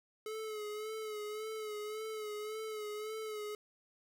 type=tone with vibrato; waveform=square; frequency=428.9 Hz; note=A4; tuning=44 cents flat; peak=-40 dBFS; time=0.26-3.55 s; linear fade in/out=2 ms; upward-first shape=sine; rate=1.8 Hz; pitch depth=41 cents each way; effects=none